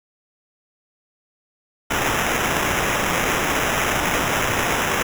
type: noise with sample-and-hold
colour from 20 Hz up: white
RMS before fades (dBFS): -21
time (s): 1.9-5.03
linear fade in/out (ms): 10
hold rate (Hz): 4410
effects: none

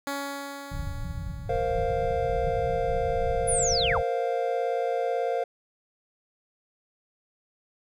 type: tone with exponential decay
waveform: 10% pulse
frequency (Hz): 280.3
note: C#4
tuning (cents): +19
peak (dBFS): -20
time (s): 0.07-2.51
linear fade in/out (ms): 1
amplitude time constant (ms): 530
type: low-pass noise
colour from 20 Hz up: pink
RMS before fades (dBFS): -33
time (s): 0.71-4.03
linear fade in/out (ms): 10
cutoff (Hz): 180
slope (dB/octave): 96
type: chord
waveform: triangle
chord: Bb suspended second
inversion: none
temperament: just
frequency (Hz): 466.2 / 524.4 / 699.2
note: Bb4 / C5 / F5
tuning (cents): 0 / +4 / +2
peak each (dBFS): -27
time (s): 1.49-5.44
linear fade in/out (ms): 5
type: linear sweep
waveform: sine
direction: down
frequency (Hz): 10240 to 370.1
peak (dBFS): -24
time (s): 3.47-4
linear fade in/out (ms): 20
effects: none

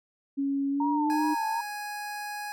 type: tone with pitch glide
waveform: sine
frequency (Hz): 277.2 to 304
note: C#4 to D#4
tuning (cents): 0 to -40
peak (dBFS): -25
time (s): 0.37-1.35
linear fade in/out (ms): 20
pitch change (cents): +160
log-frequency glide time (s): 0.7-1.09
type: tone with vibrato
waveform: sine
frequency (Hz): 916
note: A#5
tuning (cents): -31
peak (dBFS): -27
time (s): 0.8-1.61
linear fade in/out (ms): 5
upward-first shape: sine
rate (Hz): 2.6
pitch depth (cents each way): 69
type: tone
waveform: 25% pulse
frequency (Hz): 830.6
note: G#5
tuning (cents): 0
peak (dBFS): -30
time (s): 1.1-2.52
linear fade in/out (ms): 0
effects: none

